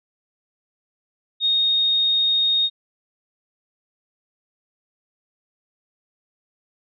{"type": "tone", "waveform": "sine", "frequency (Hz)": 3714, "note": "A#7", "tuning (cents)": -7, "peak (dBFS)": -16, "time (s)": [1.4, 2.7], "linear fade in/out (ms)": 50, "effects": []}